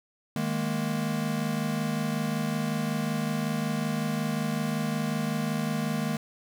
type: chord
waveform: square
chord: D# suspended fourth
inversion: none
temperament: equal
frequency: 155.56 / 207.7 / 233.1 Hz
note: D#3 / G#3 / A#3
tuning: 0 / 0 / 0 cents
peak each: -32 dBFS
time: 0.36-6.17 s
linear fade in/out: 2 ms
effects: none